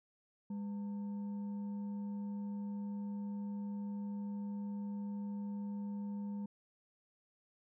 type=tone with frequency modulation; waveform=sine; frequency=203.3 Hz; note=G#3; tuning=37 cents flat; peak=-38 dBFS; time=0.5-6.46 s; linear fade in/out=5 ms; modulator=703 Hz; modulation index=0.2; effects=none